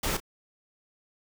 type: noise with echo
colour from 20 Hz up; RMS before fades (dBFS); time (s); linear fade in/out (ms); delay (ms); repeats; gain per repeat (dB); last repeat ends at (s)
pink; -29; 0.03-0.17; 5; 32; 1; -13; 0.202
effects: none